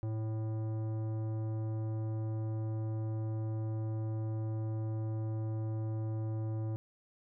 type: tone with tanh clipping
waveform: triangle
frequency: 110 Hz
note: A2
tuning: in tune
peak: -35 dBFS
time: 0.03-6.76 s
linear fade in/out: 0 ms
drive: 18 dB
effects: none